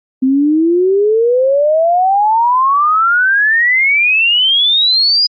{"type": "exponential sweep", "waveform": "sine", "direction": "up", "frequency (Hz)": [256.4, 4978], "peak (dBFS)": -8, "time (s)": [0.22, 5.27], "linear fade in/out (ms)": 10, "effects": ["Opus 48 kbps"]}